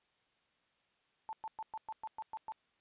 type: tone bursts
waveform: sine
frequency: 880 Hz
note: A5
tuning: in tune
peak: -39 dBFS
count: 9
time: 1.29-2.521 s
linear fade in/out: 0 ms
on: 39 ms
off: 110 ms
effects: white hiss -75 dBFS RMS until 2.8 s + resampled to 8000 Hz